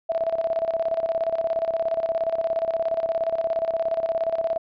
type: tone with tremolo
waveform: sine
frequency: 659.3 Hz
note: E5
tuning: in tune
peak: -19 dBFS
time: 0.09-4.58 s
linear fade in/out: 10 ms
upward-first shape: square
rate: 17 Hz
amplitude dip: 70%
effects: resampled to 11025 Hz